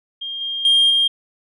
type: tone with level steps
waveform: sine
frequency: 3214 Hz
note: G7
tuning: 43 cents sharp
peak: -25 / -22 / -9 / -12 dBFS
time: 0.21-1.08 s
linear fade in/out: 10 ms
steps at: 0.41 / 0.65 / 0.9 s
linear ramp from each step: 2 ms
effects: tanh soft clip ceiling -9 dBFS